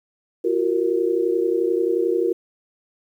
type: tone cluster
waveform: sine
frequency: 344.5 / 375.9 / 465.4 Hz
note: F4 / F#4 / A#4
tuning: -24 / +27 / -3 cents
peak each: -22 dBFS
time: 0.44-2.33 s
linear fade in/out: 10 ms
effects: 9-bit